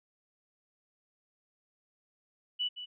sine tone with echo, 2960 Hz, F#7, in tune, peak -29 dBFS, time 2.59-2.69 s, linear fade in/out 20 ms, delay 170 ms, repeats 1, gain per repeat -10 dB, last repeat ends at 2.86 s, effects none

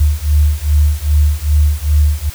sine beating tone pair, 73.2 / 75.7 Hz, D2 / D#2, -5 / -47 cents, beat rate 2.5 Hz, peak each -12 / -12 dBFS, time 0-2.3 s, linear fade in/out 10 ms, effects white hiss -33 dBFS RMS until 2.34 s

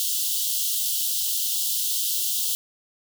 white high-pass noise, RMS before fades -25 dBFS, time 0-2.55 s, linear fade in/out 0 ms, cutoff 2900 Hz, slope 96 dB/octave, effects none

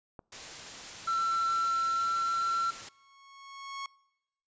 click, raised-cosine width 1 ms, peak -31 dBFS, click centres 0.192 s
white noise, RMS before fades -43 dBFS, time 0.32-2.89 s, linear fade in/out 5 ms
triangle tone with pitch glide, 1346 to 1354.6 Hz, E6 to E6, +36 to +47 cents, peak -25 dBFS, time 1.07-2.71 s, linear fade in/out 10 ms, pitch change +11 cents, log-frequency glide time 1.25-2.53 s
sawtooth tone with exponential growth, 1100 Hz, C#6, 14 cents flat, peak -31 dBFS, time 2.57-3.86 s, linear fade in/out 2 ms, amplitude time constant 280 ms
effects noise-tail reverb RT60 0.9 s tail -24 dB re dry + resampled to 16000 Hz

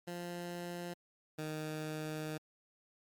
15% pulse tone pair in turn, 174.61 / 154.84 Hz, F3 / D#3, 0 / -8 cents, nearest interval major second, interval 208 cents, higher first, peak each -34 / -32 dBFS, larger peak second, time 0.07-0.94 / 1.38-2.38 s, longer second, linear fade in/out 10 ms, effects MP3 96 kbps

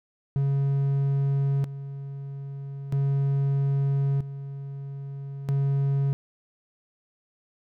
triangle tone with tremolo, 138.59 Hz, C#3, in tune, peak -19 dBFS, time 0.36-6.13 s, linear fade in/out 0 ms, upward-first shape square, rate 0.39 Hz, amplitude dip 75%, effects none

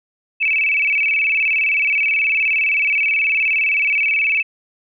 sine tone with vibrato, 2446 Hz, D#7, 30 cents flat, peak -14 dBFS, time 0.4-4.43 s, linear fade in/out 20 ms, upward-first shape square, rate 19 Hz, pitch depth 120 cents each way, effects none

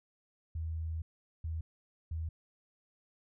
sine tone bursts at uneven times, 80.7 Hz, E2, 36 cents flat, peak -34 dBFS, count 3, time 0.55-1.02 / 1.44-1.61 / 2.11-2.29 s, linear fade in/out 5 ms, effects none

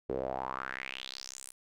sawtooth tone with band-pass filter sweep, 65.41 Hz, C2, in tune, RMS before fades -39 dBFS, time 0.09-1.52 s, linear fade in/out 5 ms, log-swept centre 410 to 10000 Hz, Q 4.6, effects none

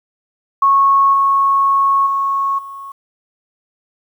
sine tone with level steps, 1100 Hz, C#6, 14 cents flat, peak -8 / -10 / -14 / -28 dBFS, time 0.62-2.92 s, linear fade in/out 5 ms, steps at 1.13 / 2.06 / 2.58 s, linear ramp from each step 10 ms, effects 8-bit

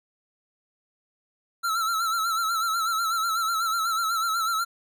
square tone with vibrato, 1336 Hz, E6, 23 cents sharp, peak -24 dBFS, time 1.63-4.65 s, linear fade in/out 20 ms, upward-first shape sine, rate 8.1 Hz, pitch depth 67 cents each way, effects none

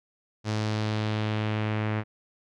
sawtooth tone with low-pass filter sweep, 107.6 Hz, A2, 38 cents flat, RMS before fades -28 dBFS, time 0.44-2.04 s, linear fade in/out 50 ms, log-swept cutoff 5700 to 2100 Hz, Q 1.6, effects none

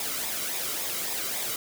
white noise with flanger, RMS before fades -31 dBFS, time 0-1.56 s, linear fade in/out 2 ms, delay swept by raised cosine 0.67 to 1.18 ms, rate 3.6 Hz, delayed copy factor -0.55, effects none

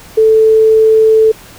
sine tone, 440 Hz, A4, in tune, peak -4 dBFS, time 0.17-1.32 s, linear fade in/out 10 ms, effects pink hiss -36 dBFS RMS until 1.58 s

